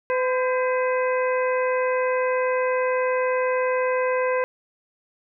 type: harmonic tone with a mistuned harmonic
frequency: 508 Hz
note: B4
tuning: 49 cents sharp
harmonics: 1 / 2 / 3 / 4 / 5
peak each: -21 / -27 / -31 / -33 / -35 dBFS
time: 0.1-4.44 s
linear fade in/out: 0 ms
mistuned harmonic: 3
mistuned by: +65 cents
effects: none